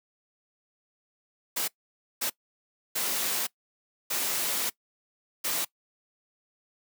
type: noise bursts at uneven times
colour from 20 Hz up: white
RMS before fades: -29 dBFS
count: 5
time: 1.56-1.68 / 2.21-2.3 / 2.95-3.47 / 4.1-4.7 / 5.44-5.65 s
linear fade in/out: 10 ms
effects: noise-tail reverb RT60 0.1 s tail -22 dB re dry + high-pass 200 Hz 12 dB/octave